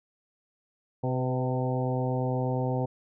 harmonic tone with a mistuned harmonic, 128.5 Hz, C3, 31 cents flat, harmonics 1 / 2 / 3 / 4 / 5 / 6 / 7, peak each -28 / -33 / -36 / -33 / -38 / -37 / -39 dBFS, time 1.03-2.86 s, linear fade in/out 10 ms, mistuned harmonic 4, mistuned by -29 cents, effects none

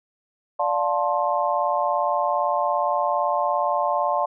sine chord, D minor seventh, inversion none, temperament just, 587.3 / 704.8 / 881 / 1057.2 Hz, D5 / F5 / A5 / C6, 0 / +16 / +2 / +18 cents, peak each -25 dBFS, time 0.59-4.26 s, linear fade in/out 10 ms, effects none

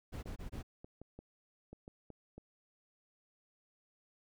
brown noise bursts, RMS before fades -43 dBFS, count 4, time 0.12-0.629 s, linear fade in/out 20 ms, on 110 ms, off 23 ms
clicks, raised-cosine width 2 ms, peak -36 dBFS, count 9, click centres 0.26 / 0.555 / 0.845 / 1.016 / 1.19 / 1.73 / 1.879 / 2.103 / 2.38 s
effects none

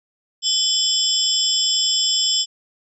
sine tone cluster, 3073 / 3422 / 5080 / 5370 / 7440 Hz, G7 / A7 / D#8 / E8 / A#8, -35 / -49 / +35 / +31 / -4 cents, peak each -23 dBFS, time 0.42-2.46 s, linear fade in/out 50 ms, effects none

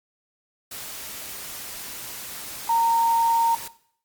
sine tone in noise, 921 Hz, A#5, 21 cents flat, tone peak -18 dBFS, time 2.69-3.55 s, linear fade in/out 5 ms, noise white, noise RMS -36 dBFS, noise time 0.71-3.68 s, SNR +15 dB, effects noise-tail reverb RT60 0.6 s tail -17 dB re dry + Opus 48 kbps

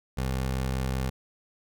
20% pulse tone, 65.2 Hz, C2, 5 cents flat, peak -22 dBFS, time 0.17-1.1 s, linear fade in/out 10 ms, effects none

